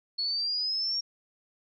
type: exponential sweep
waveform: sine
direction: up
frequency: 4357 to 5588 Hz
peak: -27 dBFS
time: 0.18-1.01 s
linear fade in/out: 10 ms
effects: none